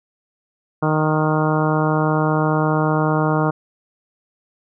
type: harmonic tone with a mistuned harmonic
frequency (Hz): 154.8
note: D#3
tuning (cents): -9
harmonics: 1 / 2 / 3 / 4 / 5 / 6 / 7 / 8 / 9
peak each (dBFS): -19 / -22 / -24 / -25 / -26 / -27 / -27 / -28 / -29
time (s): 0.82-3.51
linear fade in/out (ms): 10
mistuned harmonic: 9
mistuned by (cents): +16
effects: none